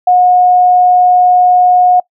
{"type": "tone", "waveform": "sine", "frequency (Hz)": 724, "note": "F#5", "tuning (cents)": -38, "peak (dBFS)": -4, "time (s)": [0.07, 2], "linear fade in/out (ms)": 5, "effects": ["noise-tail reverb RT60 0.1 s tail -23 dB re dry"]}